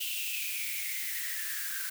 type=noise with high-pass filter sweep; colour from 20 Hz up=blue; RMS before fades=-35 dBFS; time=0-1.9 s; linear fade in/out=10 ms; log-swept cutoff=2900 to 1500 Hz; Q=9.4; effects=none